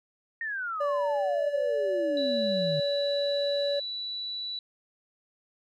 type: exponential sweep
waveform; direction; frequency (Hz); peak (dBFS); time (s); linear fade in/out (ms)
sine; down; 1864.7 to 146.83; -30; 0.41-2.8; 2
type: tone with pitch glide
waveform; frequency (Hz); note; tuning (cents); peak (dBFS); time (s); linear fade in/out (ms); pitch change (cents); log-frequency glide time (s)
triangle; 577 to 569.4; D5 to C#5; -31 to +46; -24; 0.8-3.8; 10; -23; 1.97-2.24
type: tone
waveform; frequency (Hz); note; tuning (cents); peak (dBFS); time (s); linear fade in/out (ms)
sine; 3947; B7; -2; -32; 2.17-4.59; 2
effects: none